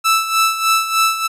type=tone with tremolo; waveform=sawtooth; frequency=1318.5 Hz; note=E6; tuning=in tune; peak=-7 dBFS; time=0.04-1.28 s; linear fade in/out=20 ms; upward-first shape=sine; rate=3.3 Hz; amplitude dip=70%; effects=resampled to 32000 Hz